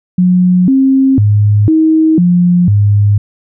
sine tone with pitch steps, 181 / 267.2 / 104 / 317.2 / 176.7 / 102.6 Hz, F#3 / C4 / G#2 / D#4 / F3 / G#2, -38 / +36 / +3 / +33 / +21 / -21 cents, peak -5 dBFS, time 0.18-3.18 s, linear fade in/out 5 ms, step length 500 ms, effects none

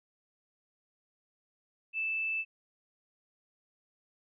sine tone, 2637 Hz, E7, in tune, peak -30 dBFS, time 1.93-2.45 s, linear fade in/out 50 ms, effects none

